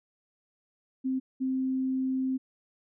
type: tone pair in turn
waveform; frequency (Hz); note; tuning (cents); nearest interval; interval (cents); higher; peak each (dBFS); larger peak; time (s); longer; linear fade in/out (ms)
sine; 261.6 / 261.6; C4 / C4; 0 / 0; unison; 0; neither; -26; neither; 1.04-1.2 / 1.4-2.38; second; 20
effects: none